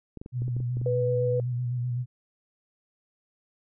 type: clicks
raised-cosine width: 3 ms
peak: -26 dBFS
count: 9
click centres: 0.173 / 0.215 / 0.261 / 0.42 / 0.481 / 0.566 / 0.603 / 0.77 / 0.815 s
type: tone with vibrato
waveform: sine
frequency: 122.8 Hz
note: B2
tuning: 9 cents flat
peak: -26 dBFS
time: 0.32-2.06 s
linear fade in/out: 50 ms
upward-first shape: square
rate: 7.9 Hz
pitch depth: 30 cents each way
type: tone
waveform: sine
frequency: 493.9 Hz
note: B4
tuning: in tune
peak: -24 dBFS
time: 0.86-1.4 s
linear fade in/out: 2 ms
effects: none

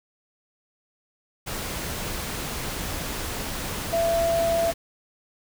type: tone in noise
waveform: sine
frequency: 670 Hz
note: E5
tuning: 28 cents sharp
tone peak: -20 dBFS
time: 3.92-4.72 s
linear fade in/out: 20 ms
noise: pink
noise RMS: -31 dBFS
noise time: 1.46-4.74 s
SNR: +8 dB
effects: none

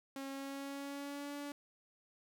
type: tone with pitch glide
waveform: sawtooth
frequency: 272.4 to 287.3 Hz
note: C#4 to D4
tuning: -30 to -38 cents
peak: -38 dBFS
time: 0.16-1.52 s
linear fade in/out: 2 ms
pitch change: +92 cents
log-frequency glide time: 0.3-1.35 s
effects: none

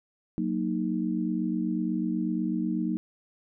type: chord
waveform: sine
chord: D# minor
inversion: first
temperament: equal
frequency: 185 / 233.1 / 311.1 Hz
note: F#3 / A#3 / D#4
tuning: 0 / 0 / 0 cents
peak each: -30 dBFS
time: 0.38-2.97 s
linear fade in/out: 0 ms
effects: none

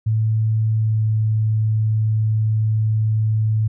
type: tone with pitch glide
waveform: sine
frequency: 110 to 109.11 Hz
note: A2 to A2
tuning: 0 to -14 cents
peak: -15 dBFS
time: 0.06-3.68 s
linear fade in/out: 10 ms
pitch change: -14 cents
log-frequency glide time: 0.77-1.02 s
effects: none

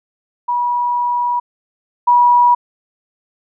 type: tone pair in turn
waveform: sine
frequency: 969 / 969 Hz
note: B5 / B5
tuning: -33 / -33 cents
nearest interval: unison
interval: 0 cents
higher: neither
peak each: -14 / -7 dBFS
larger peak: second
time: 0.48-1.4 / 2.07-2.55 s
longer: first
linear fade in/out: 10 ms
effects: none

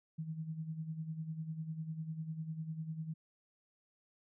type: tone with tremolo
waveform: sine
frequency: 159.3 Hz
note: D#3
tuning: 41 cents sharp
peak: -36 dBFS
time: 0.18-3.14 s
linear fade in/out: 10 ms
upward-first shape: sine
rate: 10 Hz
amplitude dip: 65%
effects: none

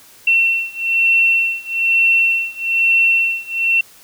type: beating tone pair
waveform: sine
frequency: 2707 / 2708.1 Hz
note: E7 / E7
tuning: +45 / +46 cents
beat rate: 1.1 Hz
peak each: -16 / -15 dBFS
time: 0.27-3.81 s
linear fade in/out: 5 ms
effects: white hiss -45 dBFS RMS until 4.03 s

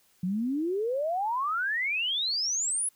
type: exponential sweep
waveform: sine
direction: up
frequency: 173.6 to 10640 Hz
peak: -26 dBFS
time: 0.23-2.89 s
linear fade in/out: 5 ms
effects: white hiss -65 dBFS RMS until 2.95 s

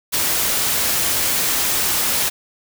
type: noise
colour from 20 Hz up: white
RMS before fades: -19 dBFS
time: 0.12-2.3 s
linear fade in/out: 20 ms
effects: none

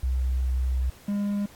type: tone pair in turn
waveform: sine / triangle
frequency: 64 / 203.2 Hz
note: C2 / G#3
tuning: -38 / -38 cents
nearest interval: octave + minor sixth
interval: 2000 cents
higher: second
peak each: -22 dBFS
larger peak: neither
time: 0.03-0.9 / 1.08-1.46 s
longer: first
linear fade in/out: 5 ms
effects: pink hiss -52 dBFS RMS until 1.55 s + AAC 64 kbps

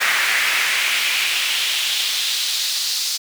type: noise with high-pass filter sweep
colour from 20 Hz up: brown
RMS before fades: -20 dBFS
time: 0-3.18 s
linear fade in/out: 20 ms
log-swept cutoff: 1800 to 4800 Hz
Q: 2.3
effects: none

